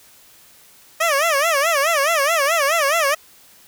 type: tone with vibrato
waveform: 15% pulse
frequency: 610 Hz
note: D#5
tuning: 34 cents flat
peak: -9 dBFS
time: 1-3.15 s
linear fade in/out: 10 ms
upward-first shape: sine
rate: 4.7 Hz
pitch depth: 190 cents each way
effects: white hiss -49 dBFS RMS until 3.67 s